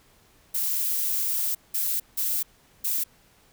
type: noise bursts at uneven times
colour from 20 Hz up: violet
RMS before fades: -26 dBFS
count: 4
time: 0.54-1.55 / 1.74-2 / 2.17-2.43 / 2.84-3.04 s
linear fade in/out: 10 ms
effects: pink hiss -59 dBFS RMS until 3.52 s